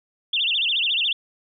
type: tone with vibrato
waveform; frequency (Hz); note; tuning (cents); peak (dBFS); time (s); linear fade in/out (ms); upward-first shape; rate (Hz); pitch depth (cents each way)
sine; 3118; G7; -10; -19; 0.33-1.13; 5; sine; 14; 270
effects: none